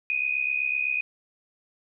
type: tone with amplitude modulation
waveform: sine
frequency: 2489 Hz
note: D#7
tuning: in tune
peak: -20 dBFS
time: 0.1-1.01 s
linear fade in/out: 0 ms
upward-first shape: sine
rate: 67.9 Hz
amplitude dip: 80%
effects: none